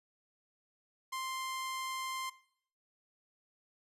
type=tone; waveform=sawtooth; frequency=1048 Hz; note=C6; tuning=2 cents sharp; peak=-33 dBFS; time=1.12-2.3 s; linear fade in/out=10 ms; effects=noise-tail reverb RT60 0.6 s tail -17 dB re dry + resampled to 32000 Hz